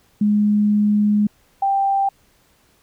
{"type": "tone pair in turn", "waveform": "sine", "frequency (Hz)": [208.4, 786.8], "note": ["G#3", "G5"], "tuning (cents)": [6, 6], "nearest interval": "octave + major seventh", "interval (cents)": 2300, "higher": "second", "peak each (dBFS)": [-13, -15], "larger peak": "first", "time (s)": [[0.21, 1.27], [1.62, 2.09]], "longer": "first", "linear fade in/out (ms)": 5, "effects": ["pink hiss -58 dBFS RMS until 2.82 s"]}